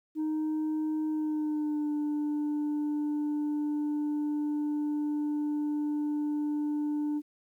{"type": "tone with pitch glide", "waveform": "sine", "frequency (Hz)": [310, 296.9], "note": ["D#4", "D4"], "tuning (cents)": [-6, 19], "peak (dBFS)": -25, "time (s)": [0.15, 7.22], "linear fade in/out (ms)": 50, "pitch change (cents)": -75, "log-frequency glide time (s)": [1.09, 1.91], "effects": ["tanh soft clip ceiling -27 dBFS", "11-bit"]}